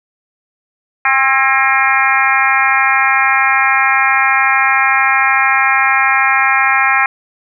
harmonic tone with a mistuned harmonic, 266.8 Hz, C4, 34 cents sharp, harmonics 3 / 4 / 5 / 6 / 7 / 8 / 9, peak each -17 / -17 / -17 / -17 / -17 / -17 / -17 dBFS, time 1.05-7.06 s, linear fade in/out 2 ms, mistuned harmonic 6, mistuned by +38 cents, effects none

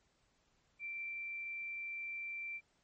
sine tone, 2349 Hz, D7, in tune, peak -40 dBFS, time 0.79-2.61 s, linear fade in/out 50 ms, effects pink hiss -75 dBFS RMS until 2.83 s + MP3 32 kbps

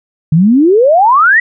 sine exponential sweep, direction up, 148.5 to 1975.5 Hz, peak -4 dBFS, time 0.32-1.4 s, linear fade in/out 5 ms, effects none

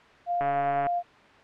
sine tone, 700 Hz, F5, 4 cents sharp, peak -24 dBFS, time 0.26-1.03 s, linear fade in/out 50 ms
click train, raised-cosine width 0.5 ms, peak -17 dBFS, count 66, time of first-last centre 0.41-0.868 s, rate 142 Hz
effects white hiss -52 dBFS RMS until 1.43 s + low-pass 2000 Hz 12 dB/octave

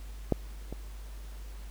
clicks, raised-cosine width 2 ms, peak -11 / -25 dBFS, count 2, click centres 0.323 / 0.726 s, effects added 50 Hz sine -40 dBFS peak until 1.7 s + pink hiss -55 dBFS RMS until 1.7 s

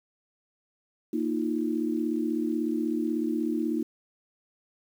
sine chord, Bb suspended fourth, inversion none, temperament equal with one note detuned, 233.1 / 311.1 / 347.4 Hz, Bb3 / Eb4 / F4, 0 / 0 / -9 cents, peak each -30 / -28 / -32 dBFS, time 1.13-3.83 s, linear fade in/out 5 ms, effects 9-bit

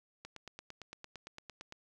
click train, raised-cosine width 0.2 ms, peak -29 dBFS, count 14, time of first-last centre 0.25-1.724 s, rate 8.82 Hz, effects none

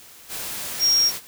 sine tone in noise, 5588 Hz, F8, in tune, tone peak -15 dBFS, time 0.79-1.12 s, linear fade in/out 50 ms, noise white, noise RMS -31 dBFS, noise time 0.28-1.21 s, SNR +13 dB, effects white hiss -46 dBFS RMS until 1.27 s

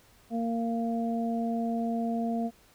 harmonic tone, 230.7 Hz, A#3, 18 cents flat, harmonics 1 / 2 / 3, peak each -28 / -38 / -34 dBFS, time 0.3-2.51 s, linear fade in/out 50 ms, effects pink hiss -60 dBFS RMS until 2.74 s

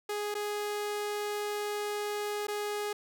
sawtooth tone with dropouts, 415.3 Hz, G#4, in tune, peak -28 dBFS, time 0.09-2.93 s, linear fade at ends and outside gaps 5 ms, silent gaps 0.343-0.35 / 2.47-2.482 s, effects none

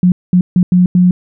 sine tone bursts at uneven times, 180 Hz, F#3, 47 cents flat, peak -5 dBFS, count 5, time 0.03-0.12 / 0.33-0.41 / 0.56-0.63 / 0.72-0.86 / 0.95-1.11 s, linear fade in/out 2 ms, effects none

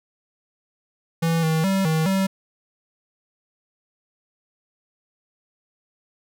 square tone with pitch steps, 165.2 / 159.6 / 193.3 / 158.9 / 192.5 Hz, E3 / D#3 / G3 / D#3 / G3, +4 / +44 / -24 / +37 / -31 cents, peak -19 dBFS, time 1.22-2.27 s, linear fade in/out 10 ms, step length 210 ms, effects none

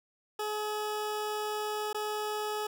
20% pulse tone with dropouts, 423.9 Hz, G#4, 35 cents sharp, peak -27 dBFS, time 0.39-2.67 s, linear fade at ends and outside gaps 5 ms, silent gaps 1.93-1.945 s, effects none

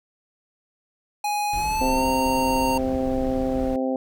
square tone with pitch glide, 830.6 to 921.6 Hz, G#5 to A#5, 0 to -20 cents, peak -23 dBFS, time 1.24-2.78 s, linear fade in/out 5 ms, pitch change +180 cents, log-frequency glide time 1.54-2.06 s
brown noise, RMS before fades -32 dBFS, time 1.53-3.76 s, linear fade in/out 2 ms
harmonic tone, 130.81 Hz, C3, in tune, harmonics 2 / 3 / 4 / 5 / 6, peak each -24 / -34 / -26 / -34 / -33 dBFS, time 1.81-3.96 s, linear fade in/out 2 ms
effects none

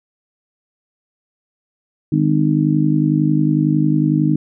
harmonic tone, 51 Hz, G#1, 31 cents flat, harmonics 3 / 4 / 5 / 6, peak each -16 / -22 / -19 / -17 dBFS, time 2.12-4.36 s, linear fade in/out 5 ms, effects none

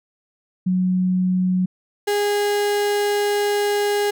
sine / 35% pulse tone pair in turn, 183.7 / 410.8 Hz, F#3 / G#4, -12 / -19 cents, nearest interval octave + major second, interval 1393 cents, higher second, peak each -16 dBFS, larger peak neither, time 0.66-1.66 / 2.07-4.11 s, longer second, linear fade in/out 10 ms, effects none

